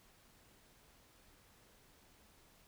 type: silence
effects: pink hiss -66 dBFS RMS until 2.67 s